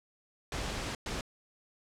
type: noise bursts at uneven times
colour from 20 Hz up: pink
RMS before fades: -36 dBFS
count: 2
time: 0.52-0.95 / 1.06-1.21 s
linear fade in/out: 2 ms
effects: low-pass 7000 Hz 12 dB/octave